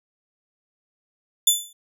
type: tone with exponential decay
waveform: 15% pulse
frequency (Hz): 3500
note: A7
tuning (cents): -10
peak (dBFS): -4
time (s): 1.47-1.73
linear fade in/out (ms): 5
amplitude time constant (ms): 55
effects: none